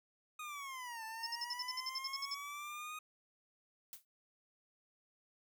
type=linear two-way sweep; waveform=25% pulse; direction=down then up; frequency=1248 to 881 to 1248 Hz; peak=-40 dBFS; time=0.39-2.99 s; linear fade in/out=5 ms; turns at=1.04 s
type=tone bursts; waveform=sine; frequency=5274 Hz; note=E8; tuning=in tune; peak=-37 dBFS; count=13; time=1.23-2.346 s; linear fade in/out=5 ms; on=36 ms; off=54 ms
type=noise with exponential decay; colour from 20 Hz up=blue; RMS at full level=-45 dBFS; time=3.93-4.05 s; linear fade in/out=1 ms; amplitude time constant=26 ms
effects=none